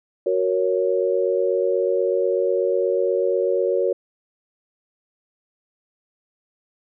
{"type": "chord", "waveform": "sine", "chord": "F# major", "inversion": "none", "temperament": "equal", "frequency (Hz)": [370, 466.2, 554.4], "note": ["F#4", "A#4", "C#5"], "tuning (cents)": [0, 0, 0], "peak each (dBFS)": -22, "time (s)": [0.26, 3.93], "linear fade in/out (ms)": 5, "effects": []}